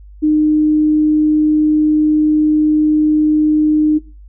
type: tone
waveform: sine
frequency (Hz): 305.4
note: D#4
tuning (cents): -32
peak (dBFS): -9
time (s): 0.22-3.99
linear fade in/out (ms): 20
effects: noise-tail reverb RT60 0.3 s tail -19 dB re dry + added 50 Hz sine -35 dBFS peak until 4.28 s